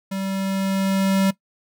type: tone with level ramp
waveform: square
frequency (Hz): 193.4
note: G3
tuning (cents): -23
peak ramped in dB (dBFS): -25 to -16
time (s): 0.11-1.31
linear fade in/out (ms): 10
effects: noise-tail reverb RT60 0.1 s tail -18 dB re dry